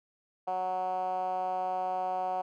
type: tone with band-pass filter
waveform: 10% pulse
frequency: 184.8 Hz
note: F#3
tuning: 2 cents flat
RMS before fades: -32 dBFS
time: 0.47-2.42 s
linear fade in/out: 10 ms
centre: 740 Hz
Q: 4.6
effects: none